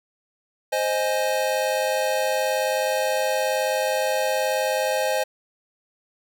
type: chord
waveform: square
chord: Ab major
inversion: first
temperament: equal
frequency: 523.3 / 622.3 / 830.6 Hz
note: C5 / Eb5 / Ab5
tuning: 0 / 0 / 0 cents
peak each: -25 / -26 / -28 dBFS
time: 0.72-5.24 s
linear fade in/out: 10 ms
effects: none